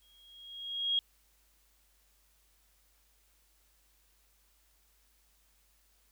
sine tone with exponential growth, 3277 Hz, G#7, 24 cents flat, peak -25 dBFS, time 0.02-0.99 s, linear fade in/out 1 ms, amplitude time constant 210 ms, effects added 50 Hz sine -70 dBFS peak until 6.11 s + white hiss -70 dBFS RMS until 6.11 s

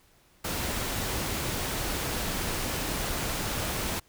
pink noise, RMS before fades -31 dBFS, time 0.44-4 s, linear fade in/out 10 ms, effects pink hiss -62 dBFS RMS until 4.08 s

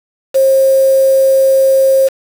sine tone with quantisation, 535 Hz, C5, 38 cents sharp, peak -6 dBFS, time 0.34-2.09 s, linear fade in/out 20 ms, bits 4, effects none

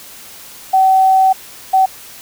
sine tone bursts at uneven times, 762 Hz, G5, 49 cents flat, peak -7 dBFS, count 2, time 0.73-1.33 / 1.73-1.86 s, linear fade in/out 10 ms, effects white hiss -36 dBFS RMS until 2.21 s

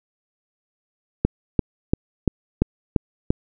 click train, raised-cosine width 3 ms, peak -3 dBFS, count 7, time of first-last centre 1.25-3.305 s, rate 2.92 Hz, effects none

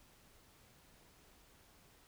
silence, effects pink hiss -65 dBFS RMS until 2.07 s

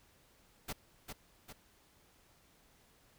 pink noise with echo, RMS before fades -40 dBFS, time 0.68-0.73 s, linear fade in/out 10 ms, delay 400 ms, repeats 2, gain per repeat -5 dB, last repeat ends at 1.53 s, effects pink hiss -67 dBFS RMS until 3.18 s

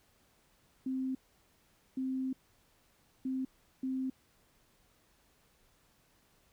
sine tone bursts at uneven times, 261.6 Hz, C4, in tune, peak -32 dBFS, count 4, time 0.86-1.15 / 1.97-2.33 / 3.25-3.45 / 3.83-4.1 s, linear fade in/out 5 ms, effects pink hiss -69 dBFS RMS until 6.52 s

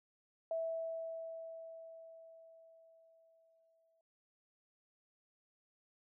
sine tone with exponential decay, 655 Hz, E5, 11 cents flat, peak -34 dBFS, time 0.51-4.01 s, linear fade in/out 2 ms, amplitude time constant 760 ms, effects none

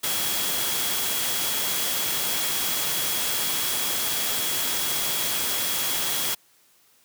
sine tone in noise, 3322 Hz, G#7, in tune, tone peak -33 dBFS, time 0.03-6.35 s, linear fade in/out 10 ms, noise white, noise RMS -26 dBFS, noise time 0.03-6.35 s, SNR -10 dB, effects white hiss -60 dBFS RMS until 7.04 s + high-pass 100 Hz 12 dB/octave

